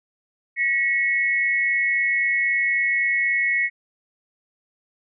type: tone pair together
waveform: sine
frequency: 1918.8 / 2195 Hz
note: A#6 / C#7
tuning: +50 / -18 cents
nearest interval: major second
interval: 232 cents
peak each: -21 / -21 dBFS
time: 0.56-3.7 s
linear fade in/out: 50 ms
effects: none